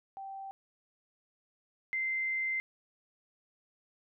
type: tone pair in turn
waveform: sine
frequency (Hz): 779 / 2080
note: G5 / C7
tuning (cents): -11 / -11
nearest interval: octave + perfect fourth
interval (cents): 1700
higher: second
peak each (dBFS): -40 / -30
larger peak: second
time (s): 0.17-0.51 / 1.93-2.6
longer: second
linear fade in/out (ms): 0
effects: none